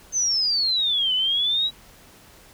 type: exponential two-way sweep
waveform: sine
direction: down then up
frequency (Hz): 6320 to 2978 to 3910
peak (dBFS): -19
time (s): 0.12-1.71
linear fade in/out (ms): 50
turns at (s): 1.14
effects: pink hiss -50 dBFS RMS until 2.53 s